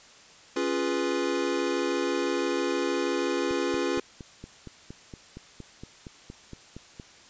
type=chord; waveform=square; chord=C# dominant seventh; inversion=none; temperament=equal with one note detuned; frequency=276.2 / 349.2 / 415.3 / 493.9 Hz; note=C#4 / E#4 / G#4 / B4; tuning=-6 / 0 / 0 / 0 cents; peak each=-32 / -30 / -33 / -33 dBFS; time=0.56-4 s; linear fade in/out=5 ms
type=click train; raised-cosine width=3 ms; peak=-27 dBFS; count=16; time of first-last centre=3.51-6.998 s; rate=4.3 Hz
effects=white hiss -52 dBFS RMS until 7.29 s + resampled to 16000 Hz